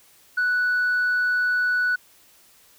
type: tone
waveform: sine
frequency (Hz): 1480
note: F#6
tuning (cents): 0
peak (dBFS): -17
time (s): 0.37-1.96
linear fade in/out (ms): 10
effects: tanh soft clip ceiling -17 dBFS + white hiss -55 dBFS RMS until 2.78 s